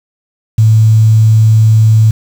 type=tone with quantisation; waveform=sine; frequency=110 Hz; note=A2; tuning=in tune; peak=-3 dBFS; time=0.58-2.11 s; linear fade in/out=5 ms; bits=5; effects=none